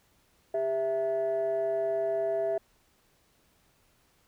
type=tone pair together; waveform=sine; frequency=398.8 / 659.3 Hz; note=G4 / E5; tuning=+30 / 0 cents; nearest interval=major sixth; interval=870 cents; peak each=-30 / -26 dBFS; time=0.54-2.58 s; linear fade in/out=5 ms; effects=tanh soft clip ceiling -22 dBFS + pink hiss -67 dBFS RMS until 4.27 s